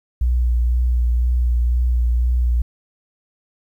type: tone with vibrato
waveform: sine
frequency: 60.4 Hz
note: B1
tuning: 38 cents flat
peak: -14 dBFS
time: 0.21-2.62 s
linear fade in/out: 5 ms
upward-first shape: sine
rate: 2 Hz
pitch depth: 25 cents each way
effects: 9-bit